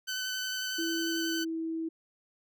15% pulse tone with vibrato, 1515 Hz, F#6, 40 cents sharp, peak -26 dBFS, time 0.07-1.45 s, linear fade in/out 20 ms, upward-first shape square, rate 11 Hz, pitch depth 11 cents each way
sine tone with pitch glide, 329.6 to 325.1 Hz, E4 to E4, 0 to -24 cents, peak -31 dBFS, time 0.78-1.89 s, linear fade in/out 10 ms, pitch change -24 cents, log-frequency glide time 1.1-1.58 s
effects none

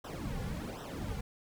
brown noise with flanger, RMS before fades -39 dBFS, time 0.04-1.21 s, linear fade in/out 5 ms, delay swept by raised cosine 0.43 to 3.23 ms, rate 1.3 Hz, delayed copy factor -0.95, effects none

